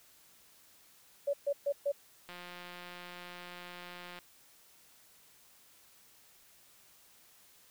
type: tone bursts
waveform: sine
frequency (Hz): 567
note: C#5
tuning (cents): +39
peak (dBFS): -28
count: 4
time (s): 1.27-1.92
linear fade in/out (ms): 10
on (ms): 65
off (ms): 130
type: click train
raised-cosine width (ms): 0.3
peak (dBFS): -31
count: 337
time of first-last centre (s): 2.29-4.188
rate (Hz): 177
effects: white hiss -62 dBFS RMS until 7.7 s